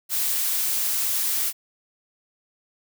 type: noise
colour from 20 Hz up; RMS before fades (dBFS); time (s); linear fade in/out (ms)
blue; -24; 0.09-1.53; 50
effects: none